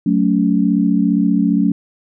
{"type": "chord", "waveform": "sine", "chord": "F# minor", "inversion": "none", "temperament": "equal with one note detuned", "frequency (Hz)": [185, 220, 282.2], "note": ["F#3", "A3", "C#4"], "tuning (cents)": [0, 0, 31], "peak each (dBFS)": -16, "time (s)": [0.06, 1.72], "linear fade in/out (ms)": 5, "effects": []}